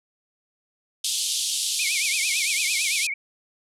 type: band-pass noise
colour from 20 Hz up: pink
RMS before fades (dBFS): -26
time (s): 1.04-3.07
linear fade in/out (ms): 5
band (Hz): 3100 to 11000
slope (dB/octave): 48
type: tone with vibrato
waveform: sine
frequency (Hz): 2349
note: D7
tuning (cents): 0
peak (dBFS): -25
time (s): 1.79-3.14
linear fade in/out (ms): 5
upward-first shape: triangle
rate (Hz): 8.9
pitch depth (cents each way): 190
effects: none